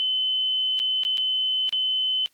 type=tone with dropouts; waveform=sine; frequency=3042 Hz; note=F#7; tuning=47 cents sharp; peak=-21 dBFS; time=0-2.26 s; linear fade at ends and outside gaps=0 ms; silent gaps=0.792-0.799 / 1.035-1.05 / 1.173-1.18 / 1.693-1.726 s; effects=white hiss -65 dBFS RMS until 2.33 s + AAC 64 kbps